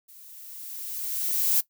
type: noise with level ramp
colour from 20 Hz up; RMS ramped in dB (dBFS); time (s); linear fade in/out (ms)
violet; -50 to -21; 0.08-1.61; 10
effects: noise-tail reverb RT60 0.1 s tail -18 dB re dry